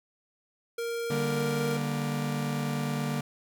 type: tone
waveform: square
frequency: 466.2 Hz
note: A#4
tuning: in tune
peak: -31 dBFS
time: 0.78-1.77 s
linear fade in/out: 5 ms
type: chord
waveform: 45% pulse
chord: G minor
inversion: second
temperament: just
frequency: 147 / 196 / 235.2 Hz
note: D3 / G3 / Bb3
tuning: +2 / 0 / +16 cents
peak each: -31 / -37 / -33 dBFS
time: 1.1-3.21 s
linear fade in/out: 5 ms
effects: none